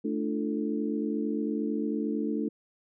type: harmonic tone with a mistuned harmonic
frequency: 73.42 Hz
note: D2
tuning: in tune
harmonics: 3 / 4 / 5 / 6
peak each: -31 / -31 / -36 / -36 dBFS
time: 0.04-2.49 s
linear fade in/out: 10 ms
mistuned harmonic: 5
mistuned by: -120 cents
effects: none